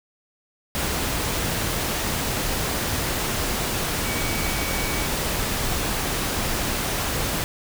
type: tone in noise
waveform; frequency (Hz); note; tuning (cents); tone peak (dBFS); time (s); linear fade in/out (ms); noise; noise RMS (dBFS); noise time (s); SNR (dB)
sine; 2265; C#7; +37; -33; 4.04-5.06; 0; pink; -25; 0.75-7.44; -11
effects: none